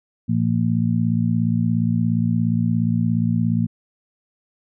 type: harmonic tone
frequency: 57.1 Hz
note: A#1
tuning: 35 cents flat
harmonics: 2 / 3 / 4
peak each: -21 / -21 / -21 dBFS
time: 0.28-3.67 s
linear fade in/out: 20 ms
effects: none